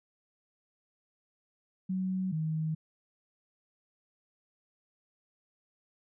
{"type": "tone pair in turn", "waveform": "sine", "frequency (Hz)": [187.1, 157.71], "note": ["F#3", "D#3"], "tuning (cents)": [20, 24], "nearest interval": "minor third", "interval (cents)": 296, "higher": "first", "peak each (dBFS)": [-29, -29], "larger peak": "neither", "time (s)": [[1.89, 2.32], [2.32, 2.75]], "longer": "neither", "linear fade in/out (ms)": 10, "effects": []}